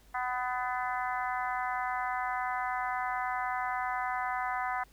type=harmonic tone with a mistuned harmonic; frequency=250.2 Hz; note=B3; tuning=23 cents sharp; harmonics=3 / 4 / 5 / 6 / 7 / 8; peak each=-34 / -36 / -38 / -40 / -41 / -42 dBFS; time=0.14-4.84 s; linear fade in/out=10 ms; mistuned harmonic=8; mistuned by=+22 cents; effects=added 49 Hz sine -57 dBFS peak until 4.92 s + pink hiss -63 dBFS RMS until 4.92 s